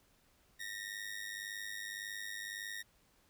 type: ring-modulated tone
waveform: sawtooth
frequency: 1864.7 Hz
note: A#6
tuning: in tune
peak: -35 dBFS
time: 0.59-2.83 s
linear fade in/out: 20 ms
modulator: 50.9 Hz
effects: pink hiss -70 dBFS RMS until 3.29 s